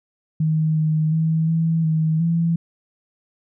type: tone with pitch steps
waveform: sine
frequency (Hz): 157.1 / 156 / 160.4 / 163.3 / 158.4 / 167.1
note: D#3 / D#3 / E3 / E3 / D#3 / E3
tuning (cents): +17 / +5 / -47 / -16 / +31 / +24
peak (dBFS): -16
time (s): 0.4-2.56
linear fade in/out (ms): 5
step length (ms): 360
effects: none